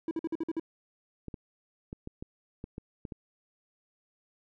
triangle tone bursts, 326.1 Hz, E4, 19 cents flat, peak -27 dBFS, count 7, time 0.08-0.597 s, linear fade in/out 2 ms, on 31 ms, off 50 ms
clicks, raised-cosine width 3 ms, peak -26 dBFS, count 9, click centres 1.283 / 1.342 / 1.929 / 2.074 / 2.225 / 2.641 / 2.781 / 3.052 / 3.122 s
effects none

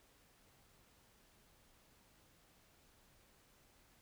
silence, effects pink hiss -69 dBFS RMS until 4.01 s

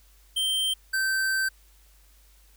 square tone pair in turn, 3136 / 1550.9 Hz, G7 / G6, 0 / -19 cents, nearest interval octave, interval 1219 cents, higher first, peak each -24 dBFS, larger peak neither, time 0.36-0.74 / 0.93-1.49 s, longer second, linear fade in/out 10 ms, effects added 50 Hz sine -55 dBFS peak until 2.56 s + white hiss -61 dBFS RMS until 2.56 s

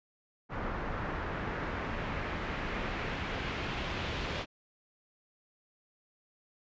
pink noise with low-pass filter sweep, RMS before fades -36 dBFS, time 0.49-4.46 s, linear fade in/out 50 ms, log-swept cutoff 1400 to 3300 Hz, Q 1.3, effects resampled to 16000 Hz

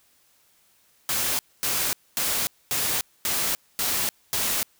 white noise bursts, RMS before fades -25 dBFS, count 7, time 1.09-4.63 s, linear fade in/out 0 ms, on 300 ms, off 240 ms, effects white hiss -62 dBFS RMS until 4.79 s

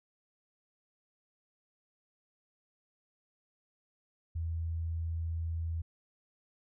sine tone, 82.41 Hz, E2, in tune, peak -32 dBFS, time 4.35-5.82 s, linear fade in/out 10 ms, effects none

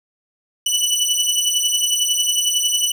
20% pulse beating tone pair, 2960 / 2971 Hz, F#7 / F#7, 0 / +6 cents, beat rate 11 Hz, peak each -14 dBFS, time 0.66-2.92 s, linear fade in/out 5 ms, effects none

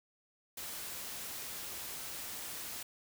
white noise, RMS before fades -43 dBFS, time 0.57-2.83 s, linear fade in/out 5 ms, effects none

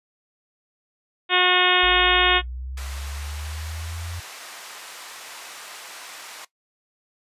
harmonic tone, 362.6 Hz, F#4, 35 cents flat, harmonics 1 / 2 / 3 / 4 / 5 / 6 / 7 / 8 / 9 / 10, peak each -25 / -25 / -25 / -25 / -25 / -25 / -25 / -25 / -25 / -25 dBFS, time 1.29-2.42 s, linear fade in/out 50 ms
sine linear sweep, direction up, 51.5 to 87.31 Hz, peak -30 dBFS, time 1.83-4.2 s, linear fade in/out 5 ms
pink band-pass noise, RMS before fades -40 dBFS, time 2.77-6.45 s, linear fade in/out 5 ms, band 860 to 11000 Hz, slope 12 dB/octave
effects noise-tail reverb RT60 0.1 s tail -17 dB re dry + resampled to 32000 Hz

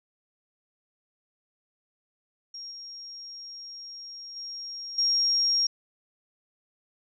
sine tone with level steps, 5580 Hz, F8, 2 cents flat, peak -37 / -39 / -35 / -21 dBFS, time 2.54-5.67 s, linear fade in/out 5 ms, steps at 2.71 / 4.36 / 4.98 s, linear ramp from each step 5 ms, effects none

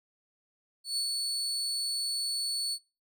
35% pulse tone with ADSR envelope, 4435 Hz, C#8, in tune, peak -26 dBFS, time 0.84-2.79 s, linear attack 130 ms, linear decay 92 ms, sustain -2 dB, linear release 60 ms, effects noise-tail reverb RT60 0.3 s tail -24 dB re dry

